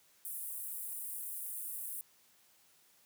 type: high-pass noise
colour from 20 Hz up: pink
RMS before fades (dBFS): -42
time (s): 0.25-2.01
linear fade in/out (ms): 0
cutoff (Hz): 9100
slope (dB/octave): 48
effects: white hiss -67 dBFS RMS until 3.05 s + high-pass 80 Hz 12 dB/octave